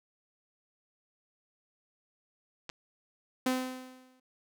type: clicks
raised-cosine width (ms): 0.2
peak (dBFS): -23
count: 2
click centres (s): 2.693 / 2.699
type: tone with exponential decay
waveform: sawtooth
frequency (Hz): 256.6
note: C4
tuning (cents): -34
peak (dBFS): -21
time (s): 3.46-4.2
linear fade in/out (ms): 5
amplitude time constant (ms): 160
effects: none